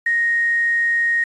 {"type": "tone with quantisation", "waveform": "sine", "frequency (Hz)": 1867, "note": "A#6", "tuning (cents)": 2, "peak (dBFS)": -15, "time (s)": [0.06, 1.24], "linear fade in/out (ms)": 5, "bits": 7, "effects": ["resampled to 22050 Hz"]}